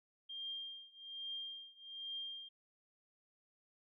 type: tone with tremolo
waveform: sine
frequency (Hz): 3199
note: G7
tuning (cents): +34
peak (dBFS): -40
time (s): 0.29-2.49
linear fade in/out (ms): 10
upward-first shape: triangle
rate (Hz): 1.2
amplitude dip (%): 95
effects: none